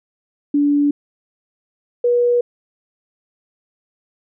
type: tone pair in turn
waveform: sine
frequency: 288.9 / 483.5 Hz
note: D4 / B4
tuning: -28 / -37 cents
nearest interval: major sixth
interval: 891 cents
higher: second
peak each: -12 dBFS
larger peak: neither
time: 0.54-0.91 / 2.04-2.41 s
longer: neither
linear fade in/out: 5 ms
effects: none